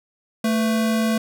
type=tone pair together; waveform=square; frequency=222 / 498.4 Hz; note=A3 / B4; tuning=+16 / +16 cents; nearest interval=octave + major second; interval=1400 cents; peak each=-19 / -30 dBFS; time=0.44-1.18 s; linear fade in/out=5 ms; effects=none